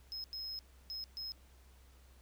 triangle tone bursts at uneven times, 5140 Hz, E8, 45 cents flat, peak -39 dBFS, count 4, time 0.12-0.24 / 0.33-0.59 / 0.9-1.04 / 1.17-1.32 s, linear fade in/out 0 ms, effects added 64 Hz sine -59 dBFS peak until 2.21 s + pink hiss -67 dBFS RMS until 2.21 s

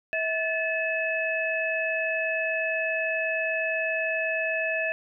sine tone cluster, 646 / 1736 / 2587 Hz, E5 / A6 / E7, -35 / -24 / -33 cents, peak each -29 dBFS, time 0.13-4.92 s, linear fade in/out 0 ms, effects none

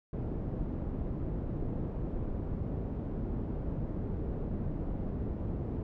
pink low-pass noise, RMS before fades -35 dBFS, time 0.13-5.83 s, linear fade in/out 2 ms, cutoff 370 Hz, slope 12 dB/octave, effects none

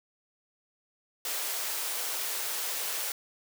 white high-pass noise, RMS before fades -33 dBFS, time 1.25-3.12 s, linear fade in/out 2 ms, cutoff 390 Hz, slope 24 dB/octave, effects none

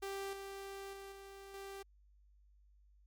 sawtooth tone with level steps, 392.6 Hz, G4, 3 cents sharp, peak -36 / -41 / -44 / -47 / -42 dBFS, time 0.02-1.83 s, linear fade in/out 10 ms, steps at 0.33 / 0.93 / 1.12 / 1.54 s, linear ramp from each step 2 ms, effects added 50 Hz sine -63 dBFS peak until 3.06 s + MP3 96 kbps

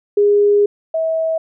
sine tone pair in turn, 410.1 / 646.3 Hz, G#4 / E5, -22 / -34 cents, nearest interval minor sixth, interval 788 cents, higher second, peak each -9 / -15 dBFS, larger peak first, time 0.17-0.66 / 0.94-1.38 s, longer first, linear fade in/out 5 ms, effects none

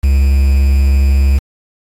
triangle tone with quantisation, 68.4 Hz, C#2, 23 cents flat, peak -5 dBFS, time 0.03-1.39 s, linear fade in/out 10 ms, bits 5, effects AAC 48 kbps

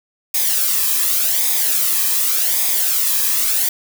blue noise with flanger, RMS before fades -17 dBFS, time 0.34-3.69 s, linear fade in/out 5 ms, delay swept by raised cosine 0.68 to 1.42 ms, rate 0.87 Hz, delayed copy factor -0.6, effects none

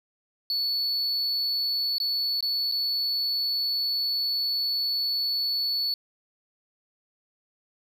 triangle tone with dropouts, 4435 Hz, C#8, in tune, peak -23 dBFS, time 0.5-5.94 s, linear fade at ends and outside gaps 1 ms, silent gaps 1.983-2.001 / 2.407-2.426 / 2.715-2.721 s, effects none

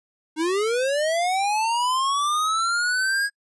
square linear sweep, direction up, 303 to 1655 Hz, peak -21 dBFS, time 0.36-3.3 s, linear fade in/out 50 ms, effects noise-tail reverb RT60 0.1 s tail -26 dB re dry + resampled to 24000 Hz

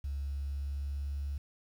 sine tone with pitch glide, 70 to 70.85 Hz, C#2 to C#2, +18 to +38 cents, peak -32 dBFS, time 0.04-1.38 s, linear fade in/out 5 ms, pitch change +20 cents, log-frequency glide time 0.25-1.2 s, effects tanh soft clip ceiling -30 dBFS + 10-bit

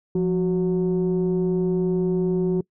sine tone pair together, 174.61 / 370.6 Hz, F3 / F#4, 0 / +3 cents, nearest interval octave + minor second, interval 1303 cents, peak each -20 dBFS, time 0.15-2.61 s, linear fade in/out 5 ms, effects noise-tail reverb RT60 0.1 s tail -24 dB re dry + tanh soft clip ceiling -15 dBFS

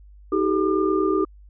sine tone cluster, 315.5 / 384.1 / 424.7 / 1201 Hz, D#4 / G4 / G#4 / D6, +24 / -35 / +39 / +38 cents, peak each -23 / -21 / -26 / -27 dBFS, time 0.32-1.25 s, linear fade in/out 5 ms, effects added 50 Hz sine -44 dBFS peak until 1.49 s

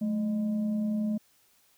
sine tone with frequency modulation, 214.9 Hz, A3, 41 cents flat, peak -26 dBFS, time 0.01-1.18 s, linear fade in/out 10 ms, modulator 399 Hz, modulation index 0.31, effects white hiss -65 dBFS RMS until 1.77 s

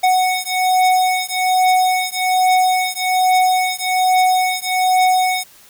square beating tone pair, 740 / 741.2 Hz, F#5 / F#5, 0 / +3 cents, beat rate 1.2 Hz, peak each -17 / -17 dBFS, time 0.03-5.44 s, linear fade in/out 10 ms, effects white hiss -46 dBFS RMS until 5.69 s

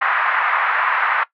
white band-pass noise, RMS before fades -18 dBFS, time 0.01-1.24 s, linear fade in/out 10 ms, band 900 to 1800 Hz, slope 24 dB/octave, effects noise-tail reverb RT60 0.1 s tail -18 dB re dry + low-pass 3000 Hz 12 dB/octave

